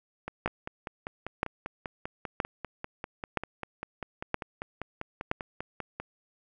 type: two click trains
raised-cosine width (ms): 0.5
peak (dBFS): -11 / -20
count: 6 / 30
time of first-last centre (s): 0.46-5.314 / 0.28-6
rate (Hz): 1.03 / 5.07
effects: none